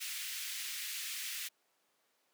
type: high-pass noise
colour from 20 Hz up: pink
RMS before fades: -41 dBFS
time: 0-1.49 s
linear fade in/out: 20 ms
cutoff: 2000 Hz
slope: 24 dB/octave
effects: pink hiss -75 dBFS RMS until 2.33 s + high-pass 400 Hz 12 dB/octave